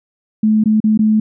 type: tone with dropouts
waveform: sine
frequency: 216 Hz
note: A3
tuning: 32 cents flat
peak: -9 dBFS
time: 0.43-1.2 s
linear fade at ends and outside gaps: 5 ms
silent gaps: 0.639-0.657 / 0.803-0.84 / 0.976-0.991 s
effects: none